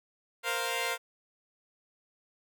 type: chord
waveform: 10% pulse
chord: Bb suspended second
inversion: none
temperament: equal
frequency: 466.2 / 523.3 / 698.5 Hz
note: Bb4 / C5 / F5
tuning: 0 / 0 / 0 cents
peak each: -26 dBFS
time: 0.43-0.98 s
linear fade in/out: 50 ms
effects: none